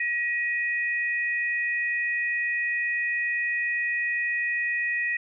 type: tone pair together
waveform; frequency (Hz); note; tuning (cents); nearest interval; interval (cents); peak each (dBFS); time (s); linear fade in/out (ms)
sine; 1906.2 / 2484; A#6 / D#7; +38 / -3; perfect fourth; 459; -25 / -30; 0-5.17; 5
effects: none